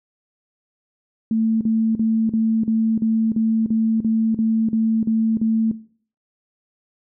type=tone bursts; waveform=sine; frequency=223 Hz; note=A3; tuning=23 cents sharp; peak=-16 dBFS; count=13; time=1.31-5.714 s; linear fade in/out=2 ms; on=300 ms; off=42 ms; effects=noise-tail reverb RT60 0.5 s tail -18 dB re dry